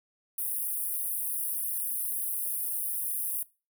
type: high-pass noise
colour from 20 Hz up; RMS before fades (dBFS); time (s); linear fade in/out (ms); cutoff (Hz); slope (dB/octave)
pink; -32; 0.38-3.43; 5; 9400; 96
effects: noise-tail reverb RT60 0.3 s tail -20 dB re dry